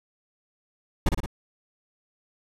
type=noise with echo; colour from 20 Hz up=brown; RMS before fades=-17 dBFS; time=1.06-1.09 s; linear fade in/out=5 ms; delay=57 ms; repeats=3; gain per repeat=-4 dB; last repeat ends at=1.261 s; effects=resampled to 32000 Hz